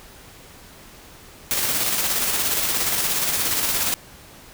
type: noise with tremolo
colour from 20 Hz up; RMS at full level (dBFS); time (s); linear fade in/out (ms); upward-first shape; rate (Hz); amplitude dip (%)
white; -21; 1.51-3.94; 0; square; 17; 30
effects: pink hiss -45 dBFS RMS until 4.53 s